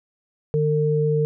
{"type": "tone pair together", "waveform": "sine", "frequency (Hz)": [151, 452.5], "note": ["D3", "A4"], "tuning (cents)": [48, 48], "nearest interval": "octave + perfect fifth", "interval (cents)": 1900, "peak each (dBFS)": -20, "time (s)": [0.54, 1.25], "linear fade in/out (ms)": 0, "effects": []}